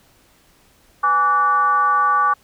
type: tone with frequency modulation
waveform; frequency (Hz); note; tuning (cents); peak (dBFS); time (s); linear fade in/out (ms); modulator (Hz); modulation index
sine; 1155; D6; -29; -13; 1.03-2.34; 10; 326; 0.69
effects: pink hiss -55 dBFS RMS until 2.43 s